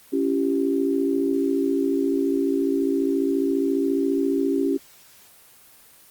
sine chord, C# diminished, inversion none, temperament equal with one note detuned, 277.2 / 337.5 / 392 Hz, C#4 / E4 / G4, 0 / +41 / 0 cents, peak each -22 / -26 / -24 dBFS, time 0.12-4.78 s, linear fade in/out 20 ms, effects white hiss -51 dBFS RMS until 6.1 s + Opus 24 kbps

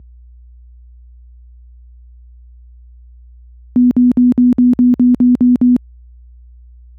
sine tone bursts, 246.9 Hz, B3, in tune, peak -5 dBFS, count 10, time 3.76-5.764 s, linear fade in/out 0 ms, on 150 ms, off 56 ms, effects added 60 Hz sine -21 dBFS peak until 6.98 s + high-pass 150 Hz 12 dB/octave

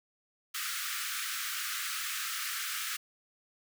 pink high-pass noise, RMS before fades -36 dBFS, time 0.54-2.97 s, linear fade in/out 10 ms, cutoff 1200 Hz, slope 96 dB/octave, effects none

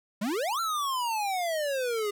square exponential two-way sweep, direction up then down, 190 to 1374 to 403 Hz, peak -28 dBFS, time 0.21-2.11 s, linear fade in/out 10 ms, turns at 0.6 s, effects none

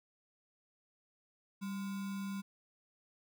sine tone with sample-and-hold, 196 Hz, G3, in tune, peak -37 dBFS, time 1.61-2.42 s, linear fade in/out 20 ms, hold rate 1225 Hz, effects none

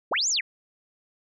sine linear two-way sweep, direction up then down, 146.83 to 7459 to 1625 Hz, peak -22 dBFS, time 0.11-0.41 s, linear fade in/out 10 ms, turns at 0.29 s, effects none

